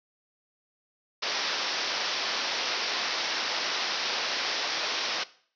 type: low-pass noise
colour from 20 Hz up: white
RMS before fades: -30 dBFS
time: 1.22-5.24 s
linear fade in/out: 10 ms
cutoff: 5700 Hz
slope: 96 dB/octave
effects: noise-tail reverb RT60 0.5 s tail -18 dB re dry + high-pass 400 Hz 12 dB/octave